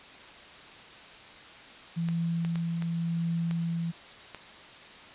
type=tone with tremolo; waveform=sine; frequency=167.8 Hz; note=E3; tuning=31 cents sharp; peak=-26 dBFS; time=1.96-3.92 s; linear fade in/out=20 ms; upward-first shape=triangle; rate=0.91 Hz; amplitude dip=25%
type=clicks; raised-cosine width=0.3 ms; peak=-24 dBFS; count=6; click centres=2.087 / 2.449 / 2.557 / 2.823 / 3.511 / 4.347 s
effects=white hiss -48 dBFS RMS until 5.14 s + resampled to 8000 Hz